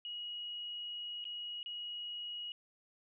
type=tone with dropouts; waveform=sine; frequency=2900 Hz; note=F#7; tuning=35 cents flat; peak=-40 dBFS; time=0.05-2.52 s; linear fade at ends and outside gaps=1 ms; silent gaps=1.242-1.252 / 1.63-1.66 s; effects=none